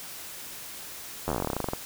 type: slowing click train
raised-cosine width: 1 ms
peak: -14 dBFS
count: 19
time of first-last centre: 1.28-1.734 s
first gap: 11 ms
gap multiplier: 1.09
effects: white hiss -41 dBFS RMS until 1.85 s